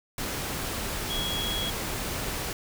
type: tone in noise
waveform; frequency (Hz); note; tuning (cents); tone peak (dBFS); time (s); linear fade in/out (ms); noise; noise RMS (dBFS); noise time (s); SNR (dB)
sine; 3322; G#7; 0; -30; 1.1-1.7; 2; pink; -32; 0.18-2.53; -1
effects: none